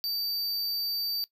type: tone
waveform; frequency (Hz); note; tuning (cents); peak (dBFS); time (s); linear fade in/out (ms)
square; 4633; D8; -24; -29; 0.04-1.24; 0
effects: noise-tail reverb RT60 0.1 s tail -19 dB re dry